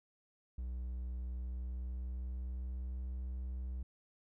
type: tone with pitch glide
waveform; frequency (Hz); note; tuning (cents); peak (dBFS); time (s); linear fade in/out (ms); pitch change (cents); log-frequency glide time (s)
triangle; 61.8 to 63.21; B1 to B1; +2 to +41; -36; 0.58-3.83; 5; +39; 1.35-3.05
effects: none